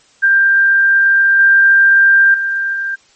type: tone with level steps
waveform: sine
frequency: 1587 Hz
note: G6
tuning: 21 cents sharp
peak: -7 / -5 / -14 / -16 dBFS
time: 0.22-2.96 s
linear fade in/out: 20 ms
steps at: 1.39 / 2.34 / 2.73 s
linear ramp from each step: 2 ms
effects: white hiss -50 dBFS RMS until 3.15 s + MP3 32 kbps